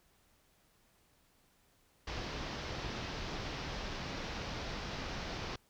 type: low-pass noise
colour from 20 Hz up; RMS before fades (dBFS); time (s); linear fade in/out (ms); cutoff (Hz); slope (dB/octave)
pink; -41; 2.07-5.56; 5; 5700; 48
effects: pink hiss -70 dBFS RMS until 5.69 s